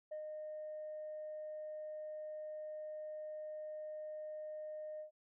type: tone with ADSR envelope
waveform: sine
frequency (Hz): 614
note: D#5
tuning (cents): -23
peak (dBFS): -39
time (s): 0.11-5.11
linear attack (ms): 12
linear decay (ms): 98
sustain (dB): -3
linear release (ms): 110
effects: tanh soft clip ceiling -39 dBFS

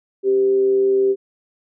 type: tone with frequency modulation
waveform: sine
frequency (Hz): 391.5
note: G4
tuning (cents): -2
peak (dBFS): -13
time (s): 0.23-1.16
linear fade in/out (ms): 50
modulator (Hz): 120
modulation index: 0.2
effects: none

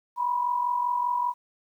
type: tone pair together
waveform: sine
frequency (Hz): 972 / 1017.1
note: B5 / C6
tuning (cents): -28 / -49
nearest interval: minor second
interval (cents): 79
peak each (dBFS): -24 / -31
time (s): 0.16-1.34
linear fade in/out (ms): 50
effects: 10-bit

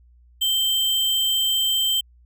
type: tone with sample-and-hold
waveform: sine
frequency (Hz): 3125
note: G7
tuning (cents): -6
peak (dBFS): -18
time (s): 0.41-2.01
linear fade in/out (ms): 10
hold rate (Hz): 11025
effects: added 60 Hz sine -50 dBFS peak until 2.25 s

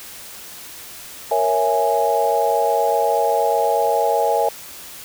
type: chord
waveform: sine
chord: A# half-diminished seventh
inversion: none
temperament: equal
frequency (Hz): 466.2 / 554.4 / 659.3 / 830.6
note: A#4 / C#5 / E5 / G#5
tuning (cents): 0 / 0 / 0 / 0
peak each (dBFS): -21 / -22 / -21 / -19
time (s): 1.31-4.49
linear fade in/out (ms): 5
effects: white hiss -37 dBFS RMS until 5.04 s

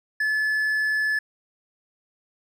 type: tone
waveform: triangle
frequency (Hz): 1726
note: A6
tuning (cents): -34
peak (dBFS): -19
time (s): 0.2-1.19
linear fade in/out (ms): 5
effects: none

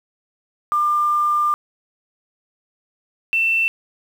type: tone pair in turn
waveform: sine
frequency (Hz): 1197 / 2680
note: D6 / E7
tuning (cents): +33 / +28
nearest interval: octave + major second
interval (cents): 1395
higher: second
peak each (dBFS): -15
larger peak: neither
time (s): 0.72-1.54 / 3.33-3.68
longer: first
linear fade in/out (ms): 0
effects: 7-bit

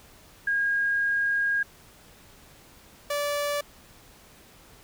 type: tone pair in turn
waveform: sine / sawtooth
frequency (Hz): 1629 / 580.1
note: G#6 / D5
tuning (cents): -34 / -21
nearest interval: octave + tritone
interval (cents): 1787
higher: first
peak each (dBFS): -22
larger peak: neither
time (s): 0.47-1.63 / 3.1-3.61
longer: first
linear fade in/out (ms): 5
effects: pink hiss -53 dBFS RMS until 4.83 s

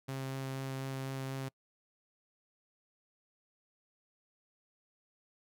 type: tone with vibrato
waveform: sawtooth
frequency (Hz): 133.9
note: C3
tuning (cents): +40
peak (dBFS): -33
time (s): 0.08-1.49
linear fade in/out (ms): 10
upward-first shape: sine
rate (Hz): 4.1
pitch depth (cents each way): 8
effects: noise-tail reverb RT60 0.1 s tail -26 dB re dry

